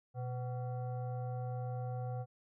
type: tone with frequency modulation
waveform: sine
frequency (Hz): 122.3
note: B2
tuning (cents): -16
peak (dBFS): -36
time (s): 0.14-2.26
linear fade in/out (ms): 50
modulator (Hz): 628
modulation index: 0.65
effects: none